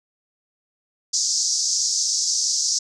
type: band-pass noise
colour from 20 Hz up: white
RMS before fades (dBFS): -22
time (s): 1.13-2.79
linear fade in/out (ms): 10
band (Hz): 4900 to 6700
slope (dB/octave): 48
effects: none